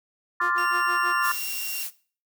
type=chord; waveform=sine; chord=D minor seventh; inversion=third; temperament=equal; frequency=1046.5 / 1174.7 / 1396.9 / 1760 Hz; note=C6 / D6 / F6 / A6; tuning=0 / 0 / 0 / 0 cents; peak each=-27 dBFS; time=0.4-1.32 s; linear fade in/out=5 ms
type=tone with tremolo; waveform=sawtooth; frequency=354 Hz; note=F4; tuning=23 cents sharp; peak=-30 dBFS; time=0.41-1.13 s; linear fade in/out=5 ms; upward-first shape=sine; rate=6.3 Hz; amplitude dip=100%
type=tone; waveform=25% pulse; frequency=2764 Hz; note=F7; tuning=19 cents flat; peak=-29 dBFS; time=0.58-1.83 s; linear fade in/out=0 ms
type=noise; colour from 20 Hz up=blue; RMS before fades=-32 dBFS; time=1.21-1.91 s; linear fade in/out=50 ms
effects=noise-tail reverb RT60 0.4 s tail -18 dB re dry